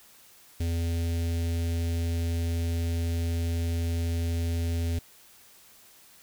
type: tone with notch filter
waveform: square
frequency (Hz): 84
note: E2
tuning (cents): +33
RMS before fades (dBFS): -28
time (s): 0.6-4.99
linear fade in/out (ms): 5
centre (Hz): 1100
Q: 0.52
effects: white hiss -55 dBFS RMS until 6.22 s